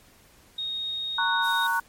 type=tone; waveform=sine; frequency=3729 Hz; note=A#7; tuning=in tune; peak=-28 dBFS; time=0.58-1.67 s; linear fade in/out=5 ms
type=chord; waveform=sine; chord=F# major; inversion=first; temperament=just; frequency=925 / 1110 / 1480 Hz; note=A#5 / C#6 / F#6; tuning=-14 / +2 / 0 cents; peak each=-26 / -30 / -25 dBFS; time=1.18-1.8 s; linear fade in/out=5 ms
type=noise; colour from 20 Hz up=blue; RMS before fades=-41 dBFS; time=1.41-1.82 s; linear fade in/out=50 ms
effects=pink hiss -56 dBFS RMS until 1.88 s + MP3 64 kbps